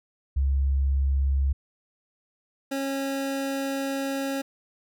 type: tone pair in turn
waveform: sine / 25% pulse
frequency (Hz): 68.3 / 273.2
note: C#2 / C#4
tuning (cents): -25 / -25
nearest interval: 2 octaves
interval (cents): 2400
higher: second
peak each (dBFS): -20 / -23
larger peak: first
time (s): 0.36-1.53 / 2.71-4.42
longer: second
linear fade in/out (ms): 10
effects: none